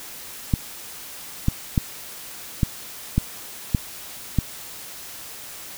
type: clicks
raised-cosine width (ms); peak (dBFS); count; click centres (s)
5; -5; 7; 0.538 / 1.484 / 1.778 / 2.632 / 3.18 / 3.748 / 4.387
effects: white hiss -38 dBFS RMS until 5.77 s